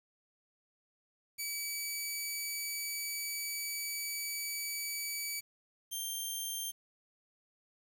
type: tone pair in turn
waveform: 10% pulse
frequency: 2290 / 3169 Hz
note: D7 / G7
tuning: -44 / +18 cents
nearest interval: tritone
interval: 562 cents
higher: second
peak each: -27 / -28 dBFS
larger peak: first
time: 1.38-5.41 / 5.91-6.72 s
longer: first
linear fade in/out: 20 ms
effects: 10-bit